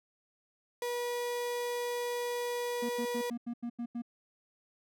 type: tone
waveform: 35% pulse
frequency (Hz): 483.8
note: B4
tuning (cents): -36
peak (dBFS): -31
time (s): 0.82-3.3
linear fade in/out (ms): 2
type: tone bursts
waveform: triangle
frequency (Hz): 237.4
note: A#3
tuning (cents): +32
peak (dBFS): -32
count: 8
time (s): 2.82-4.021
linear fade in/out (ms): 10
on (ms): 74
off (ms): 87
effects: none